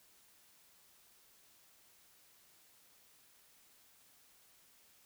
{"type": "silence", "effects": ["white hiss -66 dBFS RMS until 5.05 s"]}